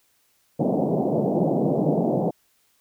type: band-pass noise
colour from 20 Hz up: pink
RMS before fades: -22 dBFS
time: 0.59-2.31 s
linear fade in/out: 10 ms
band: 140 to 740 Hz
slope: 48 dB/octave
effects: white hiss -65 dBFS RMS until 2.8 s